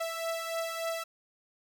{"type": "beating tone pair", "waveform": "sawtooth", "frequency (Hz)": [659.3, 662.7], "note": ["E5", "E5"], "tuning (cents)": [0, 9], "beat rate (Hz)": 3.4, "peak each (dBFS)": [-30, -34], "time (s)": [0, 1.04], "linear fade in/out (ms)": 10, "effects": []}